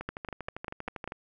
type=two click trains; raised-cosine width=0.5 ms; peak=-22 / -20 dBFS; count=15 / 6; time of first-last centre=0.01-1.121 / 0.09-1.076 s; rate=12.6 / 5.07 Hz; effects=none